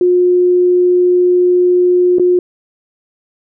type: tone with dropouts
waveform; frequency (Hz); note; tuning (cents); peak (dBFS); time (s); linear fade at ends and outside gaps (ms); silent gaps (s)
sine; 358.6; F4; +46; -7; 0.01-2.39; 2; 2.185-2.196
effects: none